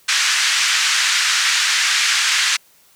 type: band-pass noise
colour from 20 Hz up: pink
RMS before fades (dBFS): -17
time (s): 0.08-2.57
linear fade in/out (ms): 10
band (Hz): 1500 to 7400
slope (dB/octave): 24
effects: white hiss -53 dBFS RMS until 2.95 s